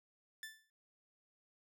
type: tone with exponential decay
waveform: sawtooth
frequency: 1760 Hz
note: A6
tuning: in tune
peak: -39 dBFS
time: 0.43-0.7 s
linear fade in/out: 1 ms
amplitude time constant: 57 ms
effects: none